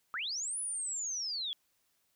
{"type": "linear two-way sweep", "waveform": "sine", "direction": "up then down", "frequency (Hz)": [1174.7, 10080, 3257], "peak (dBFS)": -34, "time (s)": [0.14, 1.53], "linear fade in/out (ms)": 0, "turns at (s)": 0.59, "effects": ["white hiss -75 dBFS RMS until 2.15 s"]}